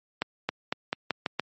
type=accelerating click train; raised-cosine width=0.3 ms; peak=-10 dBFS; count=7; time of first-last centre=0.22-1.396 s; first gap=270 ms; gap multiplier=0.87; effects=high-pass 150 Hz 12 dB/octave + MP3 32 kbps